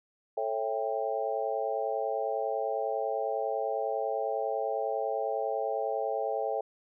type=chord; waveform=sine; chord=A dominant seventh; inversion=none; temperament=just; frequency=440 / 550 / 660 / 792 Hz; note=A4 / C#5 / E5 / G5; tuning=0 / -14 / +2 / +18 cents; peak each=-34 dBFS; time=0.37-6.61 s; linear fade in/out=5 ms; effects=none